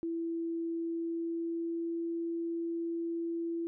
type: tone with pitch glide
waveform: sine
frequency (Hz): 332.7 to 335.4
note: E4 to E4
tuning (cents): +16 to +30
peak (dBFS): -32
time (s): 0.03-3.67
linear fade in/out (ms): 0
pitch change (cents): +14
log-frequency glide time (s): 0.72-2.06
effects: none